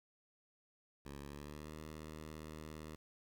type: tone with pitch glide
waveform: 10% pulse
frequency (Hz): 70.7 to 77.55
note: C#2 to D#2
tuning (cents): +35 to -5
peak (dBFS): -39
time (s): 1.05-2.96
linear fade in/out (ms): 10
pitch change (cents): +160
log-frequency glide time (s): 1.24-1.75
effects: 11-bit